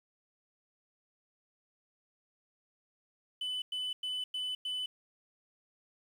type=tone bursts; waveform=sine; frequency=3004 Hz; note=F#7; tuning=26 cents sharp; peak=-31 dBFS; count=5; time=3.41-4.86 s; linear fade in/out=5 ms; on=210 ms; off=100 ms; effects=tanh soft clip ceiling -32 dBFS + 10-bit